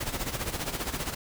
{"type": "noise with tremolo", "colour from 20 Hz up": "pink", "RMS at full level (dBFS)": -30, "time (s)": [0, 1.15], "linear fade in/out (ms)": 10, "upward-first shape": "sine", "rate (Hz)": 15, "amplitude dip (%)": 70, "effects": []}